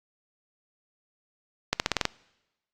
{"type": "accelerating click train", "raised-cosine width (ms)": 0.2, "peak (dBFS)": -5, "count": 7, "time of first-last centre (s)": [1.73, 2.053], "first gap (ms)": 69, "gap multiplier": 0.9, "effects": ["noise-tail reverb RT60 1.0 s tail -24 dB re dry", "Opus 48 kbps"]}